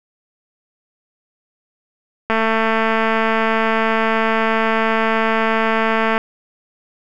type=click train; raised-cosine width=0.5 ms; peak=-3 dBFS; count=866; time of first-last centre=2.3-6.179 s; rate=223 Hz; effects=none